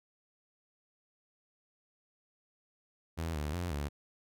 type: tone with pitch steps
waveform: sawtooth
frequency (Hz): 82.2 / 74.2 / 88 / 72.3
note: E2 / D2 / F2 / D2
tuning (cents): -4 / +18 / +14 / -27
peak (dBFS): -30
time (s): 3.17-3.89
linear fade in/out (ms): 20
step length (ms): 180
effects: none